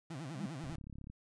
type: tone with vibrato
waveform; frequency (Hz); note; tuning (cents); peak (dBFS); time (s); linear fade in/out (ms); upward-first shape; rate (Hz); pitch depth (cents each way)
30% pulse; 146.83; D3; 0; -39; 0.1-0.76; 5; sine; 10; 260
type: tone with exponential growth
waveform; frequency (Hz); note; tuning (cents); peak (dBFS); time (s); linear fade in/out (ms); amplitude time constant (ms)
sine; 199.4; G3; +30; -32; 0.27-0.46; 5; 40
type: click train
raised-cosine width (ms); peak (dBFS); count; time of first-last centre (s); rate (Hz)
5; -36; 17; 0.64-1.1; 34.8
effects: resampled to 22050 Hz